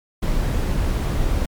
brown noise, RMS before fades -20 dBFS, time 0.22-1.46 s, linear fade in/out 10 ms, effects MP3 96 kbps

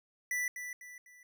square tone with echo, 1975.5 Hz, B6, in tune, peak -32 dBFS, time 0.31-0.48 s, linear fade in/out 2 ms, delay 250 ms, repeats 3, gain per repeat -8 dB, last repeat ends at 1.23 s, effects none

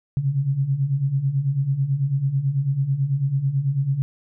sine beating tone pair, 131.4 / 140.5 Hz, C3 / C#3, +8 / +24 cents, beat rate 9.1 Hz, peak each -25 / -20 dBFS, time 0.17-4.02 s, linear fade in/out 0 ms, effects none

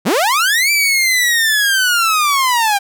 sawtooth linear two-way sweep, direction up then down, 138.59 to 2349 to 784 Hz, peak -8 dBFS, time 0.05-2.79 s, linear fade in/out 20 ms, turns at 0.71 s, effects none

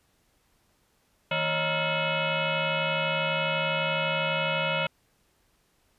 sine tone with frequency modulation, 1011 Hz, B5, 40 cents sharp, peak -24 dBFS, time 1.31-4.87 s, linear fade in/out 5 ms, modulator 390 Hz, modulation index 5.3, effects pink hiss -68 dBFS RMS until 5.98 s + resampled to 32000 Hz

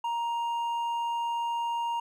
triangle tone with hard clipping, 937 Hz, A#5, 9 cents sharp, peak -29 dBFS, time 0.04-2 s, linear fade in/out 5 ms, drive 8 dB, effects none

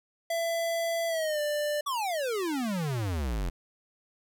square tone with pitch glide, 669 to 592.6 Hz, E5 to D5, +25 to +15 cents, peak -28 dBFS, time 0.3-1.81 s, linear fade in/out 5 ms, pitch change -210 cents, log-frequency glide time 1.08-1.4 s
square exponential sweep, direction down, 1174.7 to 40.7 Hz, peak -29 dBFS, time 1.86-3.5 s, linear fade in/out 10 ms
effects none

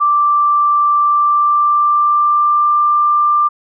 sine tone with pitch glide, 1174.7 to 1187 Hz, D6 to D6, 0 to +18 cents, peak -9 dBFS, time 0-3.49 s, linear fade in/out 20 ms, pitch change +18 cents, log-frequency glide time 0.97-2.76 s, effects none

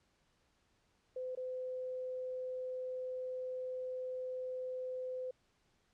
sine tone with dropouts, 510 Hz, C5, 44 cents flat, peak -38 dBFS, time 1.16-5.31 s, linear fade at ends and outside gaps 5 ms, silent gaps 1.352-1.372 s, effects pink hiss -75 dBFS RMS until 5.93 s + low-pass 7000 Hz 12 dB/octave

